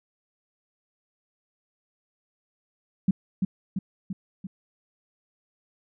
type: tone with echo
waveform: sine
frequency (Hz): 189.9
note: F#3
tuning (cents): +45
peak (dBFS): -16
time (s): 3.08-3.11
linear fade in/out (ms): 5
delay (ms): 340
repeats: 4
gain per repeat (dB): -4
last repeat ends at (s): 4.47
effects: none